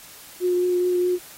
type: tone with vibrato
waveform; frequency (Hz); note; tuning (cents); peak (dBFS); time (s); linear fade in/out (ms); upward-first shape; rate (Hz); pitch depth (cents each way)
sine; 358.8; F4; +47; -18; 0.4-1.19; 50; sine; 4.7; 12
effects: white hiss -44 dBFS RMS until 1.37 s + AAC 48 kbps